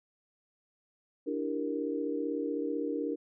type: chord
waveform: sine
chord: E half-diminished seventh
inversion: third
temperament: equal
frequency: 293.7 / 329.6 / 392 / 466.2 Hz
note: D4 / E4 / G4 / Bb4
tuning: 0 / 0 / 0 / 0 cents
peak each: -34 / -38 / -39 / -35 dBFS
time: 1.26-3.16 s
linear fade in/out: 20 ms
effects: none